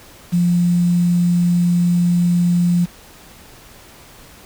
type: tone with quantisation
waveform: sine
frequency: 174.8 Hz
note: F3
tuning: 2 cents sharp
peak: -12 dBFS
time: 0.32-2.86 s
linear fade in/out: 20 ms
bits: 6
effects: pink hiss -43 dBFS RMS until 4.45 s